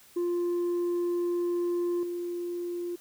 sine tone with level steps, 349.2 Hz, F4, in tune, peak -23 / -30 dBFS, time 0.16-2.96 s, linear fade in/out 10 ms, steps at 2.03 s, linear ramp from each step 2 ms, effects tanh soft clip ceiling -25 dBFS + white hiss -56 dBFS RMS until 3 s

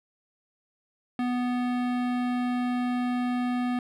sine tone with hard clipping, 246.9 Hz, B3, in tune, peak -27 dBFS, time 1.19-3.79 s, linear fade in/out 2 ms, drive 18 dB, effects none

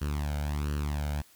sawtooth tone with flanger, 73.42 Hz, D2, in tune, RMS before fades -31 dBFS, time 0.01-1.22 s, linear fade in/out 10 ms, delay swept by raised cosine 0.68 to 1.35 ms, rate 1.4 Hz, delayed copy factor +0.75, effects white hiss -59 dBFS RMS until 1.35 s

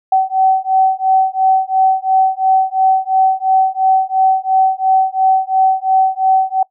sine beating tone pair, 760 / 762.9 Hz, F#5 / G5, +46 / -47 cents, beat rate 2.9 Hz, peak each -13 dBFS, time 0.12-6.63 s, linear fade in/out 5 ms, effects noise-tail reverb RT60 0.1 s tail -22 dB re dry

